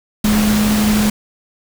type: tone in noise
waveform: sine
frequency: 211.8 Hz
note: G#3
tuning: 34 cents sharp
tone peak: -12 dBFS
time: 0.24-1.1 s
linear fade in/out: 5 ms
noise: pink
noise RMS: -20 dBFS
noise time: 0.24-1.1 s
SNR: +5 dB
effects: none